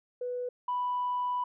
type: tone pair in turn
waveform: sine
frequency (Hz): 493.9 / 988.4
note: B4 / B5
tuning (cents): 0 / +1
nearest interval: octave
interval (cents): 1201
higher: second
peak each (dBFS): -31 / -27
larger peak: second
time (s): 0.21-0.49 / 0.68-1.44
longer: second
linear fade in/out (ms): 5
effects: tanh soft clip ceiling -24 dBFS